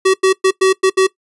square tone bursts at uneven times, 379.7 Hz, F#4, 45 cents sharp, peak -9 dBFS, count 6, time 0.05-0.14 / 0.23-0.33 / 0.44-0.51 / 0.61-0.73 / 0.83-0.9 / 0.97-1.07 s, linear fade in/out 10 ms, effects noise-tail reverb RT60 0.1 s tail -19 dB re dry + resampled to 24000 Hz

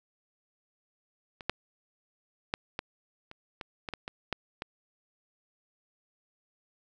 clicks, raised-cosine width 0.3 ms, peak -26 / -11 / -12 / -16 / -29 / -22 / -20 / -19 / -21 / -14 / -19 dBFS, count 11, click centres 1.408 / 1.496 / 2.539 / 2.791 / 3.314 / 3.612 / 3.888 / 3.937 / 4.079 / 4.327 / 4.621 s, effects none

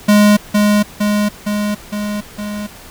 square tone with echo, 207.7 Hz, G#3, in tune, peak -7 dBFS, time 0.08-0.37 s, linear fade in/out 10 ms, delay 460 ms, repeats 5, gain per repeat -3 dB, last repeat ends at 2.67 s, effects pink hiss -37 dBFS RMS until 2.9 s

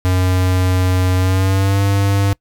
square tone with pitch glide, 92.1 to 99.28 Hz, F#2 to G2, -7 to +22 cents, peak -13 dBFS, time 0.05-2.33 s, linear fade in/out 0 ms, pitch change +129 cents, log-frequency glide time 1.17-1.81 s, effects noise-tail reverb RT60 0.1 s tail -23 dB re dry

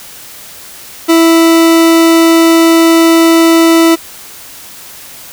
40% pulse tone, 329.6 Hz, E4, in tune, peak -3 dBFS, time 1.08-3.96 s, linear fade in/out 20 ms, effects white hiss -31 dBFS RMS until 5.32 s

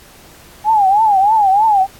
sine tone with vibrato, 823 Hz, G#5, 16 cents flat, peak -8 dBFS, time 0.64-1.87 s, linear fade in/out 50 ms, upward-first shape triangle, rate 3.2 Hz, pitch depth 170 cents each way, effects pink hiss -42 dBFS RMS until 1.99 s + AAC 64 kbps

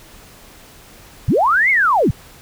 sine linear two-way sweep, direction up then down, 67.7 to 2217 to 67.7 Hz, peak -11 dBFS, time 1.28-2.11 s, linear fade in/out 5 ms, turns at 1.7 s, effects pink hiss -43 dBFS RMS until 2.41 s

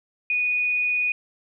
sine tone, 2471 Hz, D#7, 13 cents flat, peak -20 dBFS, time 0.3-1.12 s, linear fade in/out 2 ms, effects none

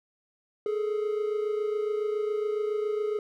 triangle tone pair together, 420 / 447.2 Hz, G#4 / A4, +19 / +28 cents, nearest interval minor second, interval 109 cents, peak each -25 / -32 dBFS, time 0.66-3.19 s, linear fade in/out 2 ms, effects none

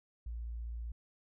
sine tone, 57.7 Hz, A#1, 17 cents flat, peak -38 dBFS, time 0.26-0.92 s, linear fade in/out 5 ms, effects none

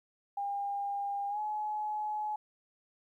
sine tone with pitch glide, 804 to 847.9 Hz, G5 to G#5, +44 to +36 cents, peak -32 dBFS, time 0.37-2.36 s, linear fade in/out 5 ms, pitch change +92 cents, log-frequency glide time 1.29-1.39 s, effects 12-bit

